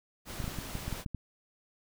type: noise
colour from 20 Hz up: pink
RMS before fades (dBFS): -42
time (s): 0.25-1.05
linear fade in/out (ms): 50
type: clicks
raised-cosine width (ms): 5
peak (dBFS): -23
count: 9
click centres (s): 0.402 / 0.442 / 0.479 / 0.587 / 0.753 / 0.88 / 0.927 / 1.062 / 1.147
effects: none